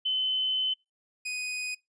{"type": "tone pair in turn", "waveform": ["sine", "sawtooth"], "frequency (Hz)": [3044, 2492], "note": ["F#7", "D#7"], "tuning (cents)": [48, 2], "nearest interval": "minor third", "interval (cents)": 346, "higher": "first", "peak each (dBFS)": [-25, -28], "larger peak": "first", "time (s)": [[0.05, 0.74], [1.25, 1.75]], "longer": "first", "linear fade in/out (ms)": 10, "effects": ["noise-tail reverb RT60 0.2 s tail -23 dB re dry", "resampled to 22050 Hz"]}